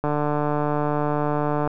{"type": "click train", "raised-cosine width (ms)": 1, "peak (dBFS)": -10, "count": 243, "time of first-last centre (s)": [0.04, 1.675], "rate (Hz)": 148, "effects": []}